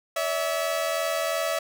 sawtooth tone pair together, 570.2 / 653 Hz, C#5 / E5, +49 / -17 cents, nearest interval major second, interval 234 cents, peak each -26 / -22 dBFS, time 0.16-1.59 s, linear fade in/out 5 ms, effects none

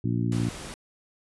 harmonic tone, 58.27 Hz, A#1, in tune, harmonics 2 / 3 / 4 / 5 / 6, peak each -26 / -30 / -31 / -32 / -37 dBFS, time 0.04-0.49 s, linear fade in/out 5 ms
pink noise, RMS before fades -39 dBFS, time 0.32-0.74 s, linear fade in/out 0 ms
effects resampled to 24000 Hz

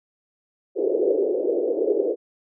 pink band-pass noise, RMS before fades -22 dBFS, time 0.75-2.16 s, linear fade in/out 50 ms, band 360 to 510 Hz, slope 48 dB/octave, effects none

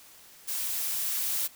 blue noise with level ramp, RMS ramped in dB -32 to -29 dBFS, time 0.47-1.48 s, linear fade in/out 20 ms, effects white hiss -53 dBFS RMS until 1.55 s

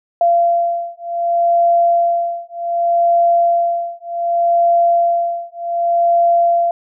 sine beating tone pair, 686 / 686.66 Hz, F5 / F5, -31 / -29 cents, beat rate 0.66 Hz, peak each -15 dBFS, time 0.21-6.71 s, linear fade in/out 2 ms, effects none

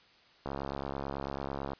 click train, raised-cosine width 1 ms, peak -22 dBFS, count 89, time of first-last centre 0.46-1.734 s, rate 69.1 Hz, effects white hiss -61 dBFS RMS until 1.79 s + resampled to 11025 Hz

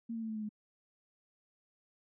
sine tone with pitch steps, 230 / 226.2 / 222.4 / 218.7 / 215.1 / 211.5 Hz, A#3 / A3 / A3 / A3 / A3 / G#3, -23 / +48 / +19 / -10 / -39 / +32 cents, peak -36 dBFS, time 0.09-0.492 s, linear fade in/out 10 ms, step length 67 ms, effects none

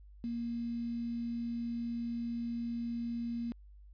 sine tone with quantisation, 234.8 Hz, A#3, 13 cents sharp, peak -34 dBFS, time 0.24-3.52 s, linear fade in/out 0 ms, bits 9, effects added 50 Hz sine -52 dBFS peak until 3.93 s + resampled to 11025 Hz

